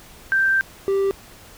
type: tone pair in turn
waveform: sine / triangle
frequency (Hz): 1568 / 392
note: G6 / G4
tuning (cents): 0 / 0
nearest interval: 2 octaves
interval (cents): 2400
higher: first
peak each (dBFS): -15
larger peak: neither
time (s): 0.32-0.61 / 0.88-1.11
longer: first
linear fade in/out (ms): 0
effects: pink hiss -45 dBFS RMS until 1.57 s